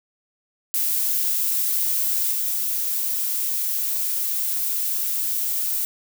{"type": "noise with level steps", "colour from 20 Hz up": "violet", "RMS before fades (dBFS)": [-22, -24], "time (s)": [0.74, 5.85], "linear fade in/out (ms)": 0, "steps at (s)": 2.32, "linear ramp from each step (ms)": 2, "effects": []}